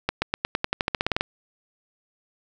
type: accelerating click train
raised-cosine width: 0.3 ms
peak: -6 dBFS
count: 15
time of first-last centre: 0.09-1.209 s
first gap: 130 ms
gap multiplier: 0.92
effects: none